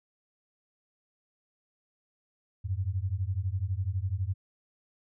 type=beating tone pair; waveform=sine; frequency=89 / 101 Hz; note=F2 / G#2; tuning=+33 / -48 cents; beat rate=12 Hz; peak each=-31 dBFS; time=2.64-4.34 s; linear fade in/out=20 ms; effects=none